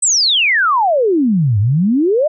sine exponential two-way sweep, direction down then up, 8420 to 96.8 to 642 Hz, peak -10 dBFS, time 0.02-2.28 s, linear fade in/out 10 ms, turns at 1.59 s, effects none

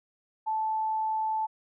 sine tone, 875 Hz, A5, 10 cents flat, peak -26 dBFS, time 0.46-1.47 s, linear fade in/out 20 ms, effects none

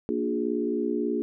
sine chord, Bb dominant seventh, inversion none, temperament equal with one note detuned, 233.1 / 293.7 / 357 / 415.3 Hz, Bb3 / D4 / F4 / Ab4, 0 / 0 / +38 / 0 cents, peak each -30 dBFS, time 0.09-1.22 s, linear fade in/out 0 ms, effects none

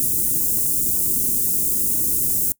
white band-stop noise, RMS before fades -20 dBFS, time 0-2.52 s, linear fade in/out 0 ms, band 360 to 8100 Hz, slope 24 dB/octave, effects noise-tail reverb RT60 0.1 s tail -23 dB re dry

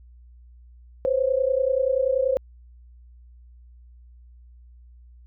sine tone pair together, 511 / 541.4 Hz, C5 / C#5, -41 / -41 cents, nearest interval minor second, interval 100 cents, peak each -22 dBFS, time 1.05-2.37 s, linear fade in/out 0 ms, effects added 60 Hz sine -46 dBFS peak until 5.26 s

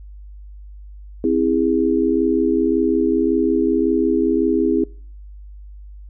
sine chord, C augmented, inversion none, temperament just, 261.6 / 327 / 408.8 Hz, C4 / E4 / G#4, 0 / -14 / -27 cents, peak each -19 / -18 / -20 dBFS, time 1.24-4.84 s, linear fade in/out 2 ms, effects noise-tail reverb RT60 0.5 s tail -26 dB re dry + added 50 Hz sine -35 dBFS peak until 6.09 s

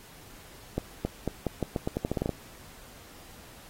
accelerating click train, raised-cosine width 2 ms, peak -14 dBFS, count 14, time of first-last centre 0.78-2.293 s, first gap 270 ms, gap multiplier 0.84, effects pink hiss -51 dBFS RMS until 3.69 s + AAC 48 kbps

